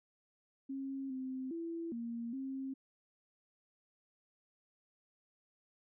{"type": "tone with pitch steps", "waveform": "sine", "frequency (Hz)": [270.6, 260.5, 333.5, 233.5, 267.3], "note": ["C#4", "C4", "E4", "A#3", "C4"], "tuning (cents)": [-42, -7, 20, 3, 37], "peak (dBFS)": -38, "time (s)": [0.69, 2.74], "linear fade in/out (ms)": 10, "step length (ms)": 410, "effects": []}